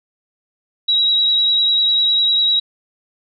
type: tone with vibrato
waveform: sine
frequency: 3856 Hz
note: B7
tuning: 42 cents flat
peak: -12 dBFS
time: 0.88-2.6 s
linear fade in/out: 10 ms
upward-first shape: sine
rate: 10 Hz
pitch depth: 20 cents each way
effects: none